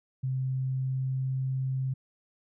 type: tone with pitch glide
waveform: sine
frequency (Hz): 130.81 to 131.8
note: C3 to C3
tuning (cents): 0 to +13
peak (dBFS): -27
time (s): 0.23-1.94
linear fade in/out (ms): 10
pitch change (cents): +13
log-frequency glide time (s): 0.37-1.45
effects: none